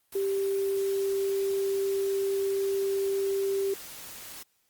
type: tone in noise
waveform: sine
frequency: 392 Hz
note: G4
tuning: in tune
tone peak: -25 dBFS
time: 0.15-3.74 s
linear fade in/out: 5 ms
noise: white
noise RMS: -43 dBFS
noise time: 0.12-4.43 s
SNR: +15 dB
effects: white hiss -71 dBFS RMS until 4.69 s + Opus 32 kbps